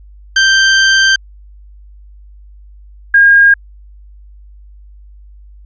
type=tone pair in turn; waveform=sawtooth / sine; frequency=1568 / 1622.4 Hz; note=G6 / G#6; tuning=0 / -41 cents; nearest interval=minor second; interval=59 cents; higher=second; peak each=-3 dBFS; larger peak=neither; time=0.36-1.16 / 3.14-3.54 s; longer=first; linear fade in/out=5 ms; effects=added 50 Hz sine -35 dBFS peak until 5.65 s + resampled to 16000 Hz